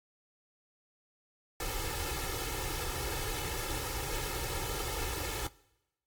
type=noise with comb filter; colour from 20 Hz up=pink; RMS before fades=-36 dBFS; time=1.6-5.47 s; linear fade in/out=2 ms; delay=2.3 ms; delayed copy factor=+0.9; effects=noise-tail reverb RT60 0.9 s tail -21 dB re dry + AAC 64 kbps